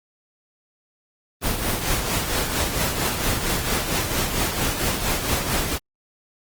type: noise with tremolo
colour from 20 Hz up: pink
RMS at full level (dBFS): -21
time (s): 1.41-5.79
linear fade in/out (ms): 50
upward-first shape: triangle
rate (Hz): 4.4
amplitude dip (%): 55
effects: Opus 24 kbps